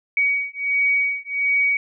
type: beating tone pair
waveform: sine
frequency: 2256 / 2257.4 Hz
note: C#7 / C#7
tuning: +30 / +31 cents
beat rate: 1.4 Hz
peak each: -21 / -21 dBFS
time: 0.17-1.77 s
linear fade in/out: 2 ms
effects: none